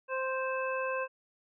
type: harmonic tone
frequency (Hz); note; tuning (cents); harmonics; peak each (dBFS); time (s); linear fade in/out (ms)
523.3; C5; 0; 1 / 2 / 3 / 5; -33 / -36 / -38 / -40; 0.08-1.08; 50
effects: none